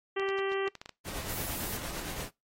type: harmonic tone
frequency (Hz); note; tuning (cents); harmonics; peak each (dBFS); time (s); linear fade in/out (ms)
390.4; G4; -7; 1 / 2 / 3 / 4 / 5 / 6 / 7 / 8; -30 / -41 / -39 / -43 / -39 / -48 / -43 / -45; 0.16-0.69; 10
type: clicks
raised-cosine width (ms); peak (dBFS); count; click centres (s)
0.2; -25; 9; 0.197 / 0.289 / 0.389 / 0.519 / 0.678 / 0.753 / 0.815 / 0.859 / 0.893
type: noise with tremolo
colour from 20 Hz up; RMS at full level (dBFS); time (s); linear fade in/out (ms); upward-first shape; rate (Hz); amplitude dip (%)
pink; -37; 1.04-2.3; 50; triangle; 8.8; 45
type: noise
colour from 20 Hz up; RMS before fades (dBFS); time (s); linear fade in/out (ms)
violet; -37; 1.29-1.77; 5
effects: noise-tail reverb RT60 0.2 s tail -22 dB re dry + AAC 48 kbps